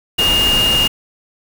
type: tone in noise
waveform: sine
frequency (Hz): 2836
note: F7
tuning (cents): +26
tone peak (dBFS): -12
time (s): 0.18-0.88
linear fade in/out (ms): 10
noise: pink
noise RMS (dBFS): -20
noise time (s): 0.18-0.88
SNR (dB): +5
effects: none